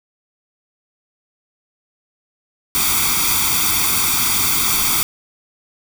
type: noise with comb filter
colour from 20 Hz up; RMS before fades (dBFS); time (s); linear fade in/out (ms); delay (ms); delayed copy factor
white; -17; 2.75-5.03; 0; 0.86; +0.85
effects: none